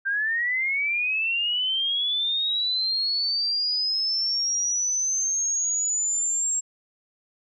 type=linear sweep; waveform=sine; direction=up; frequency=1568 to 7570 Hz; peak=-22 dBFS; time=0.05-6.61 s; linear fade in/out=20 ms; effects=none